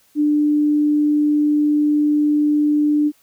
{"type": "tone", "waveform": "sine", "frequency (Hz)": 297.2, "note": "D4", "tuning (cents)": 21, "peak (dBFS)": -13, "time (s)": [0.15, 3.12], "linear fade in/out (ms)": 50, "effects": ["white hiss -57 dBFS RMS until 3.22 s"]}